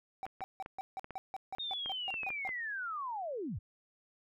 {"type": "tone bursts", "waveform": "triangle", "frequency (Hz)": 768, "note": "G5", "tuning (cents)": -36, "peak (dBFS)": -35, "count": 13, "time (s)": [0.23, 2.475], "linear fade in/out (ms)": 0, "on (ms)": 25, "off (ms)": 160}
{"type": "clicks", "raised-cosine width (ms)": 0.5, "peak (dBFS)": -29, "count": 11, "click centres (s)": [0.265, 0.407, 0.661, 1.044, 1.107, 1.584, 1.86, 2.141, 2.233, 2.304, 2.491]}
{"type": "linear sweep", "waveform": "sine", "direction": "down", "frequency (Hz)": [3729, 61.74], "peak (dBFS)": -36, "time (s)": [1.59, 3.59], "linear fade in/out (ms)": 10}
{"effects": []}